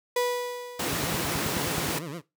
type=tone with exponential decay; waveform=35% pulse; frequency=490.4 Hz; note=B4; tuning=12 cents flat; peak=-20 dBFS; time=0.16-1.45 s; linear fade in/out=5 ms; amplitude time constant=280 ms
type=high-pass noise; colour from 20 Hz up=pink; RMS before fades=-30 dBFS; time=0.79-1.99 s; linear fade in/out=5 ms; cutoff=150 Hz; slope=12 dB/octave
type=tone with vibrato; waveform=20% pulse; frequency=155.56 Hz; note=D#3; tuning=in tune; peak=-29 dBFS; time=0.82-2.22 s; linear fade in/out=50 ms; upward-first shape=sine; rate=8.4 Hz; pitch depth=220 cents each way
type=click train; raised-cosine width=5 ms; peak=-21 dBFS; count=10; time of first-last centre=0.93-1.886 s; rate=9.41 Hz
effects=noise-tail reverb RT60 0.2 s tail -17 dB re dry + high-pass 60 Hz 12 dB/octave